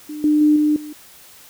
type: tone with level steps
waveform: sine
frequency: 300.8 Hz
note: D4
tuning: 42 cents sharp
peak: -27 / -12 / -10 / -13 / -30 dBFS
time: 0.09-0.93 s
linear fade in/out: 5 ms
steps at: 0.24 / 0.41 / 0.56 / 0.76 s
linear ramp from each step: 2 ms
effects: white hiss -45 dBFS RMS until 1.49 s